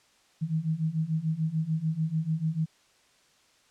sine beating tone pair, 155.56 / 162.36 Hz, D#3 / E3, 0 / -26 cents, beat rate 6.8 Hz, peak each -30 / -28 dBFS, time 0.41-2.66 s, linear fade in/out 20 ms, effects white hiss -63 dBFS RMS until 3.7 s + low-pass 7000 Hz 12 dB/octave

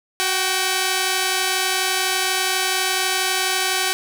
5% pulse tone pair together, 373.2 / 778.5 Hz, F#4 / G5, +15 / -12 cents, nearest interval octave + minor second, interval 1273 cents, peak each -10 dBFS, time 0.2-3.93 s, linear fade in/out 0 ms, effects none

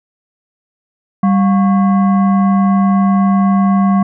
sine tone with frequency modulation, 196 Hz, G3, in tune, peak -8 dBFS, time 1.23-4.03 s, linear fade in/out 5 ms, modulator 908 Hz, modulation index 0.52, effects none

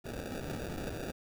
blue noise with sample-and-hold, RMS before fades -39 dBFS, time 0.04-1.12 s, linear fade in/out 20 ms, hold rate 1050 Hz, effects none

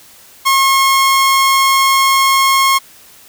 sawtooth tone, 1081 Hz, C#6, 44 cents flat, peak -5 dBFS, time 0.45-2.79 s, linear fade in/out 20 ms, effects white hiss -42 dBFS RMS until 3.28 s

